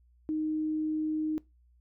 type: tone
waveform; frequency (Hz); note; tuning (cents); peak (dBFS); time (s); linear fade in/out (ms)
sine; 310.2; D#4; -5; -28; 0.29-1.38; 0
effects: noise-tail reverb RT60 0.2 s tail -21 dB re dry + added 60 Hz sine -60 dBFS peak until 1.8 s